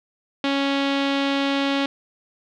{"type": "tone with low-pass filter", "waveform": "sawtooth", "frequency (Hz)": 277.2, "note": "C#4", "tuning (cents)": 0, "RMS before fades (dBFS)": -22, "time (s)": [0.44, 1.86], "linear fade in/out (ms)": 2, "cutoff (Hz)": 3500, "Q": 2.5, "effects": []}